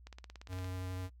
click train, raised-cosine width 0.2 ms, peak -32 dBFS, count 11, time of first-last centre 0.07-0.645 s, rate 17.4 Hz
square tone with vibrato, 92.2 Hz, F#2, 6 cents flat, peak -39 dBFS, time 0.48-1.1 s, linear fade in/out 50 ms, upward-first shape sine, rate 12 Hz, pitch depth 10 cents each way
effects noise-tail reverb RT60 0.1 s tail -23 dB re dry + added 60 Hz sine -54 dBFS peak until 1.2 s

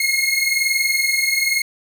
sawtooth tone pair together, 2146 / 2167 Hz, C7 / C#7, +43 / -40 cents, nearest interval unison, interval 17 cents, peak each -16 dBFS, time 0-1.62 s, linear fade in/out 5 ms, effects none

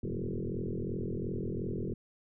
sine tone with frequency modulation, 111.5 Hz, A2, 23 cents sharp, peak -32 dBFS, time 0.03-1.94 s, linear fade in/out 5 ms, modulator 42.8 Hz, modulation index 7.5, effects none

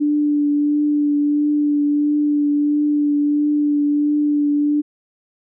sine tone with vibrato, 293.7 Hz, D4, in tune, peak -14 dBFS, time 0-4.82 s, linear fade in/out 20 ms, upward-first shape triangle, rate 1.5 Hz, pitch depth 18 cents each way, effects none

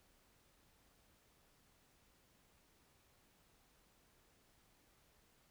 silence, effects pink hiss -72 dBFS RMS until 5.5 s

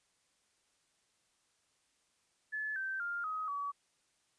sine tone with pitch steps, 1725 / 1554.7 / 1401.1 / 1262.8 / 1138.1 Hz, A6 / G6 / F6 / D#6 / C#6, -35 / -15 / +5 / +25 / +45 cents, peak -35 dBFS, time 2.52-3.72 s, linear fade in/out 20 ms, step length 240 ms, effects white hiss -75 dBFS RMS until 4.38 s + resampled to 22050 Hz

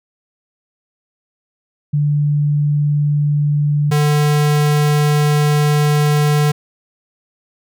sine / square tone pair in turn, 146.83 / 148.45 Hz, D3 / D3, 0 / +19 cents, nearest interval unison, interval 19 cents, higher second, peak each -12 dBFS, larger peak neither, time 1.93-3.91 / 3.91-6.52 s, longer second, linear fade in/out 10 ms, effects none

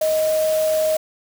sine tone in noise, 626 Hz, D#5, 10 cents sharp, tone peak -16 dBFS, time 0.01-0.97 s, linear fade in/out 5 ms, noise white, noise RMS -31 dBFS, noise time 0.01-0.97 s, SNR +12 dB, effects none

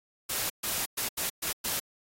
white noise bursts at uneven times, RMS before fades -31 dBFS, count 6, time 0.29-0.5 / 0.63-0.86 / 0.97-1.09 / 1.17-1.3 / 1.42-1.53 / 1.64-1.8 s, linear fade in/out 10 ms, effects AAC 48 kbps

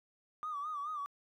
triangle tone with vibrato, 1190 Hz, D6, 22 cents sharp, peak -33 dBFS, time 0.43-1.06 s, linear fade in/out 0 ms, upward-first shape sine, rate 4.7 Hz, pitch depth 95 cents each way, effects tanh soft clip ceiling -34 dBFS

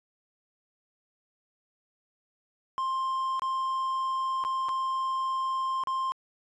triangle tone with dropouts, 1054 Hz, C6, 12 cents sharp, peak -25 dBFS, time 2.78-6.12 s, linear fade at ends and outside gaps 0 ms, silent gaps 3.395-3.42 / 4.439-4.449 / 4.686-4.691 / 5.837-5.872 s, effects resampled to 22050 Hz

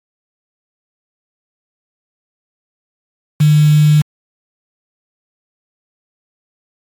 sine tone with quantisation, 150.5 Hz, D3, 43 cents sharp, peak -6 dBFS, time 3.4-4.02 s, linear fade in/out 10 ms, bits 4, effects AAC 64 kbps

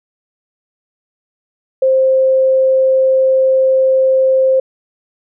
sine tone, 526 Hz, C5, 9 cents sharp, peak -8 dBFS, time 1.82-4.6 s, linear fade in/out 5 ms, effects none

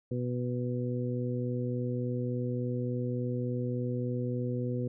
harmonic tone, 123.47 Hz, B2, in tune, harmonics 1 / 2 / 3 / 4, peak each -32 / -35 / -39 / -38 dBFS, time 0.11-4.88 s, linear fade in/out 5 ms, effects none

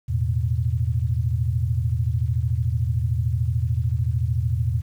sine chord, E suspended fourth, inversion none, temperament equal, 82.41 / 110 / 123.47 Hz, E2 / A2 / B2, 0 / 0 / 0 cents, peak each -24 dBFS, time 0.08-4.82 s, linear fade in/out 20 ms, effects 9-bit

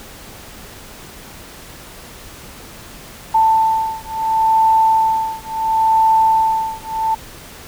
sine beating tone pair, 887 / 887.72 Hz, A5 / A5, +14 / +15 cents, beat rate 0.72 Hz, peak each -15 dBFS, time 3.34-7.15 s, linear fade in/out 10 ms, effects pink hiss -37 dBFS RMS until 7.67 s

